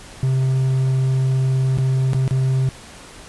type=tone with dropouts; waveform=triangle; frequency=131.5 Hz; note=C3; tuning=9 cents sharp; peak=-13 dBFS; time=0.23-2.69 s; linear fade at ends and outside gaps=0 ms; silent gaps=1.774-1.786 / 2.133-2.146 / 2.278-2.309 s; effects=pink hiss -40 dBFS RMS until 3.28 s + resampled to 24000 Hz